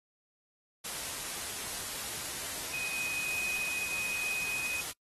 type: tone in noise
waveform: sine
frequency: 2507 Hz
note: D#7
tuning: 12 cents sharp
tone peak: -33 dBFS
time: 2.73-4.81 s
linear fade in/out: 10 ms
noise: white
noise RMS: -38 dBFS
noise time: 0.84-4.92 s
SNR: +2 dB
effects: noise-tail reverb RT60 0.1 s tail -23 dB re dry + AAC 32 kbps